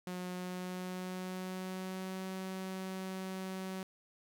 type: tone with pitch glide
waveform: sawtooth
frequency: 181.1 to 188.57 Hz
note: F#3 to F#3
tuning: -37 to +33 cents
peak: -35 dBFS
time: 0.07-3.83 s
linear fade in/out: 2 ms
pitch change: +70 cents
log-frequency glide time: 0.32-2.26 s
effects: 12-bit